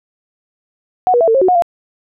sine tone with pitch steps, 736 / 482.9 / 663 / 450.2 / 538 / 370.9 / 725 / 688 Hz, F#5 / B4 / E5 / A4 / C5 / F#4 / F#5 / F5, -9 / -39 / +10 / +40 / +48 / +4 / -35 / -26 cents, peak -8 dBFS, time 1.07-1.622 s, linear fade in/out 0 ms, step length 69 ms, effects none

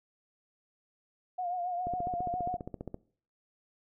sine tone with vibrato, 714 Hz, F5, 38 cents sharp, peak -31 dBFS, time 1.38-2.57 s, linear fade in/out 10 ms, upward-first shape triangle, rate 7.3 Hz, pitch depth 64 cents each way
click train, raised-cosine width 2 ms, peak -25 dBFS, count 17, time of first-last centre 1.87-2.944 s, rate 14.9 Hz
effects noise-tail reverb RT60 0.5 s tail -21 dB re dry

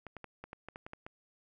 clicks, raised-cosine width 0.5 ms, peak -29 dBFS, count 10, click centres 0.067 / 0.167 / 0.243 / 0.44 / 0.531 / 0.686 / 0.759 / 0.865 / 0.934 / 1.065 s, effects none

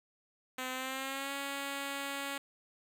5% pulse tone with pitch glide, 256.8 to 278.4 Hz, C4 to C#4, -32 to +8 cents, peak -25 dBFS, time 0.58-2.38 s, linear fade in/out 5 ms, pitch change +140 cents, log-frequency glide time 0.72-1.33 s, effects none

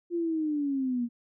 sine linear sweep, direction down, 349.2 to 233.1 Hz, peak -26 dBFS, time 0.1-1.09 s, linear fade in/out 50 ms, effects none

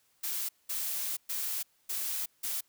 blue noise bursts at uneven times, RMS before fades -34 dBFS, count 5, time 0.23-0.49 / 0.69-1.17 / 1.29-1.63 / 1.89-2.26 / 2.43-2.61 s, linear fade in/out 10 ms, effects white hiss -70 dBFS RMS until 2.68 s

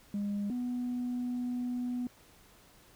sine tone pair in turn, 203.4 / 246.4 Hz, G#3 / B3, -36 / -4 cents, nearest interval minor third, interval 332 cents, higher second, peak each -29 / -30 dBFS, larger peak first, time 0.14-0.5 / 0.5-2.07 s, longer second, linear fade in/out 2 ms, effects tanh soft clip ceiling -29 dBFS + pink hiss -60 dBFS RMS until 2.95 s

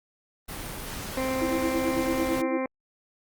pink noise, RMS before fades -36 dBFS, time 0.48-2.42 s, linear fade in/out 10 ms
harmonic tone, 261.6 Hz, C4, in tune, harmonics 1 / 2 / 3 / 4 / 5 / 6 / 7 / 8 / 9, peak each -30 / -29 / -38 / -36 / -47 / -48 / -45 / -40 / -43 dBFS, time 1.17-2.66 s, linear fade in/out 2 ms
sine tone with tremolo, 329.6 Hz, E4, in tune, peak -24 dBFS, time 1.41-2.58 s, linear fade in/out 10 ms, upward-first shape sine, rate 9 Hz, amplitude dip 90%
effects Opus 32 kbps

